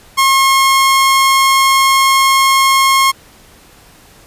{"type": "tone", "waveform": "sawtooth", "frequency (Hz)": 1078, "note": "C#6", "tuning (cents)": -49, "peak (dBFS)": -4, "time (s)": [0.17, 3.12], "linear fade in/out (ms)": 20, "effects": ["pink hiss -43 dBFS RMS until 4.26 s", "resampled to 32000 Hz"]}